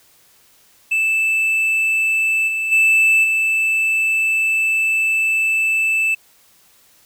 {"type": "tone with level steps", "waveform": "triangle", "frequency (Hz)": 2637, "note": "E7", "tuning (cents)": 0, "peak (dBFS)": [-13, -17, -9, -13], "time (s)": [0.91, 6.15], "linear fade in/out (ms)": 10, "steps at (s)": [2.47, 2.71, 3.23], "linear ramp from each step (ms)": 20, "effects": ["white hiss -53 dBFS RMS until 7.05 s"]}